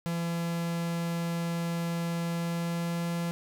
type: tone with pitch glide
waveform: 45% pulse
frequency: 169.1 to 170.28 Hz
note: E3 to F3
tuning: +44 to -44 cents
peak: -29 dBFS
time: 0.06-3.31 s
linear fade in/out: 0 ms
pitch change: +12 cents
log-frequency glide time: 2.29-3.11 s
effects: none